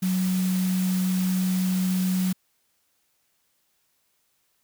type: tone in noise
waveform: sine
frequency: 185 Hz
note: F#3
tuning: in tune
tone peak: -21 dBFS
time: 0.02-2.33 s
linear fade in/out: 10 ms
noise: white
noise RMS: -36 dBFS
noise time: 0.02-2.33 s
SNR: +12 dB
effects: white hiss -70 dBFS RMS until 4.63 s